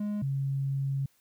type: tone pair in turn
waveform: triangle / sine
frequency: 207.7 / 137.03 Hz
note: G#3 / C#3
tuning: 0 / -20 cents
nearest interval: perfect fifth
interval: 720 cents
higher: first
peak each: -27 dBFS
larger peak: neither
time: 0-0.22 / 0.22-1.06 s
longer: second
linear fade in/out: 5 ms
effects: white hiss -68 dBFS RMS until 1.2 s